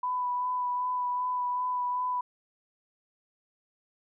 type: tone with vibrato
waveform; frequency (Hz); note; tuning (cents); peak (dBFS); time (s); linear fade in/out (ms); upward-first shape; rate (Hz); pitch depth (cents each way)
sine; 993; B5; +9; -27; 0.03-2.21; 5; sine; 2.6; 15
effects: none